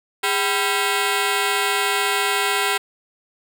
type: ring-modulated tone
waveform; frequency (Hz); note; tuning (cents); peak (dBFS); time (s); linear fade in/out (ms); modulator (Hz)
10% pulse; 590; D5; +8; -7; 0.23-2.78; 10; 182
effects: none